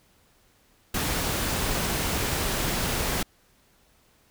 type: noise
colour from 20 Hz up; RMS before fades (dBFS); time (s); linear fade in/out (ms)
pink; -27; 0.94-3.23; 5
effects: pink hiss -62 dBFS RMS until 4.3 s